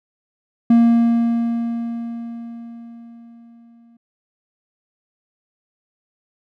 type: tone with exponential decay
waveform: triangle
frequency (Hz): 233.1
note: A#3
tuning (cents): 0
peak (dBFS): -6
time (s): 0.7-3.97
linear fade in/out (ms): 5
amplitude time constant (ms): 710
effects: none